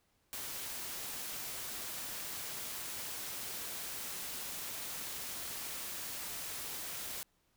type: noise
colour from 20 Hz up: white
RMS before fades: -42 dBFS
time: 0.33-7.23 s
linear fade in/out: 0 ms
effects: pink hiss -75 dBFS RMS until 7.56 s